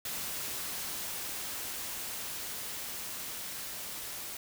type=noise with level ramp; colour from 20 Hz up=white; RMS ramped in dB=-37 to -41 dBFS; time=0.05-4.37 s; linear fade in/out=2 ms; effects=none